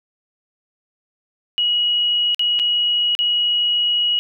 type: tone with dropouts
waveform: sine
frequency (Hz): 2907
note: F#7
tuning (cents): -31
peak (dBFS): -15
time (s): 1.58-4.19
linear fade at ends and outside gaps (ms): 0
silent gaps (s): 2.346-2.394 / 2.591-2.597 / 3.151-3.19
effects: none